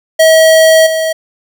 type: tone with level steps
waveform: square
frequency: 641 Hz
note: E5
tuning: 49 cents flat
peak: -4 / -12 dBFS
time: 0.19-1.13 s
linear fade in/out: 10 ms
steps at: 0.86 s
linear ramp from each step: 10 ms
effects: none